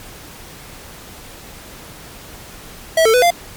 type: tone with pitch steps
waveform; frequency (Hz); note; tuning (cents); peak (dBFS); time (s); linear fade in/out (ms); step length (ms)
square; 649 / 445 / 497.9 / 694; E5 / A4 / B4 / F5; -27 / +20 / +14 / -11; -10; 2.97-3.306; 5; 84
effects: pink hiss -37 dBFS RMS until 3.56 s + MP3 96 kbps